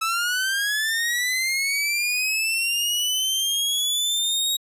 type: linear sweep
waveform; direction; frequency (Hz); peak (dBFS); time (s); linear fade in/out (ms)
sawtooth; up; 1299 to 3800; -18; 0.01-4.57; 10
effects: resampled to 32000 Hz